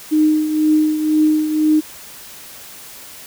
sine tone with tremolo, 308 Hz, D#4, 17 cents flat, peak -9 dBFS, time 0.11-1.81 s, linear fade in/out 20 ms, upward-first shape triangle, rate 2 Hz, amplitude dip 65%, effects white hiss -37 dBFS RMS until 3.26 s

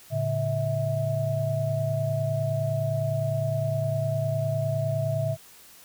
sine tone cluster, 112.2 / 142 / 649 Hz, A2 / C#3 / E5, +34 / +42 / -27 cents, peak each -28 dBFS, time 0.1-5.37 s, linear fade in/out 50 ms, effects white hiss -51 dBFS RMS until 5.84 s

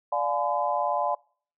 sine chord, D diminished seventh, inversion none, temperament just, 587.3 / 704.8 / 845.8 / 1014.9 Hz, D5 / F5 / Ab5 / Cb6, 0 / +16 / +31 / +47 cents, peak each -29 dBFS, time 0.12-1.15 s, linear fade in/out 5 ms, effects noise-tail reverb RT60 0.5 s tail -26 dB re dry

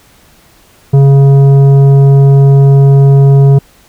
triangle tone with tanh clipping, 138.3 Hz, C#3, 4 cents flat, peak -3 dBFS, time 0.93-3.59 s, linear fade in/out 10 ms, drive 14 dB, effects pink hiss -44 dBFS RMS until 3.88 s

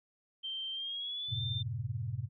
sine tone with pitch glide, 3136 to 3582 Hz, G7 to A7, 0 to +30 cents, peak -36 dBFS, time 0.43-1.63 s, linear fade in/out 20 ms, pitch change +230 cents, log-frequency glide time 0.72-1.41 s
sine chord, F# diminished, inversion none, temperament equal, 92.5 / 110 / 130.81 Hz, F#2 / A2 / C3, 0 / 0 / 0 cents, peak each -42 / -37 / -38 dBFS, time 1.28-2.29 s, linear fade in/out 50 ms
effects none

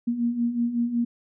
sine beating tone pair, 233.1 / 238.5 Hz, A#3 / A#3, 0 / +40 cents, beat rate 5.4 Hz, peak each -29 / -23 dBFS, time 0.07-1.05 s, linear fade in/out 10 ms, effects none

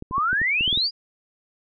clicks, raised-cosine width 3 ms, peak -20 dBFS, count 9, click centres 0.024 / 0.111 / 0.181 / 0.33 / 0.416 / 0.609 / 0.678 / 0.728 / 0.775 s
sine exponential sweep, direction up, 987.8 to 4978 Hz, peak -19 dBFS, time 0.11-0.91 s, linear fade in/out 50 ms
effects none

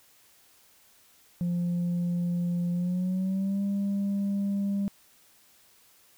sine tone with pitch glide, 174.61 to 199.42 Hz, F3 to G3, 0 to +30 cents, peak -23 dBFS, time 1.41-4.88 s, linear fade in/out 0 ms, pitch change +230 cents, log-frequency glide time 2.72-3.62 s, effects tanh soft clip ceiling -24 dBFS + white hiss -60 dBFS RMS until 6.17 s

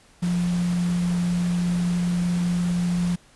sine tone in noise, 175.7 Hz, F3, 11 cents sharp, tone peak -20 dBFS, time 0.22-3.16 s, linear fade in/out 10 ms, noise pink, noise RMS -37 dBFS, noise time 0.22-3.16 s, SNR +14 dB, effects pink hiss -55 dBFS RMS until 3.35 s + resampled to 24000 Hz

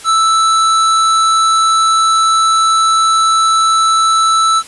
square tone, 1318.5 Hz, E6, in tune, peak -9 dBFS, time 0.04-4.63 s, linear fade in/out 50 ms, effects white hiss -34 dBFS RMS until 4.67 s + resampled to 24000 Hz

